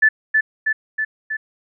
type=tone with echo; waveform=sine; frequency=1747 Hz; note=A6; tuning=13 cents flat; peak=-9 dBFS; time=0.02-0.09 s; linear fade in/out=10 ms; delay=320 ms; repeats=4; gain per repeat=-3 dB; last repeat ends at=1.37 s; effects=none